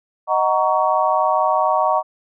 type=chord; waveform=sine; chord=D# minor seventh; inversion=none; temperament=just; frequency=622.3 / 746.7 / 933.4 / 1120.1 Hz; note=D#5 / F#5 / A#5 / C#6; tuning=0 / +16 / +2 / +18 cents; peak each=-20 dBFS; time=0.27-2.03 s; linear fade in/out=50 ms; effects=none